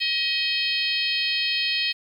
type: harmonic tone with a mistuned harmonic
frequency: 633 Hz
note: D#5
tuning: 30 cents sharp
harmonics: 3 / 4 / 5 / 6 / 7 / 8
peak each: -32 / -27 / -27 / -33 / -27 / -33 dBFS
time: 0-1.93 s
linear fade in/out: 20 ms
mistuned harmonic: 7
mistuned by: -40 cents
effects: 9-bit